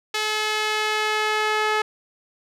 sawtooth tone with band-pass filter sweep, 428.8 Hz, A4, 45 cents flat, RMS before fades -23 dBFS, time 0.14-1.82 s, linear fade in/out 5 ms, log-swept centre 3400 to 1600 Hz, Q 0.82, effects none

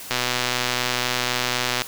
click train, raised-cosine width 0.2 ms, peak -4 dBFS, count 213, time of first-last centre 0.11-1.82 s, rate 124 Hz, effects white hiss -37 dBFS RMS until 1.87 s

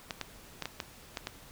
clicks, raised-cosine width 0.2 ms, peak -17 dBFS, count 7, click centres 0.108 / 0.213 / 0.623 / 0.656 / 0.802 / 1.172 / 1.271 s, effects pink hiss -53 dBFS RMS until 1.51 s

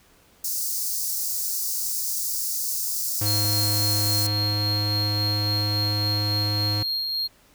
white high-pass noise, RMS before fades -27 dBFS, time 0.44-4.27 s, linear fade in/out 5 ms, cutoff 4700 Hz, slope 48 dB/octave
square tone, 103.83 Hz, G#2, in tune, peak -25 dBFS, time 3.21-6.83 s, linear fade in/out 5 ms
triangle tone with tremolo, 4237 Hz, C8, 21 cents sharp, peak -22 dBFS, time 3.25-7.28 s, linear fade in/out 20 ms, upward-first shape sine, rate 3.6 Hz, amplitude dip 25%
effects pink hiss -57 dBFS RMS until 7.54 s

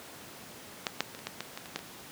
clicks, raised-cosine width 0.2 ms, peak -11 / -9 / -25 / -29 / -16 / -17 / -21 / -26 / -14 / -26 dBFS, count 10, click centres 0.868 / 1.006 / 1.149 / 1.191 / 1.27 / 1.406 / 1.575 / 1.658 / 1.76 / 1.791 s, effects pink hiss -47 dBFS RMS until 2.11 s + high-pass 150 Hz 12 dB/octave

